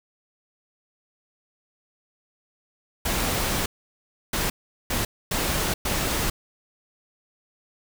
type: noise bursts at uneven times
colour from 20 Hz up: pink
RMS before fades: -25 dBFS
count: 5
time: 3.05-3.66 / 4.33-4.5 / 4.9-5.05 / 5.31-5.74 / 5.85-6.3 s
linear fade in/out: 5 ms
effects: none